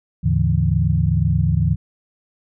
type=tone cluster; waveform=sine; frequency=78.3 / 106.5 / 143.7 / 165.9 Hz; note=D#2 / G#2 / D3 / E3; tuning=+11 / +44 / -37 / +11 cents; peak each=-20 dBFS; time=0.23-1.76 s; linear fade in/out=20 ms; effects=none